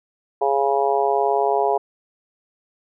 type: harmonic tone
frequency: 138.59 Hz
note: C#3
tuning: in tune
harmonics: 3 / 4 / 5 / 6 / 7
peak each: -21 / -26 / -21 / -23 / -26 dBFS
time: 0.41-1.78 s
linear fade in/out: 10 ms
effects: none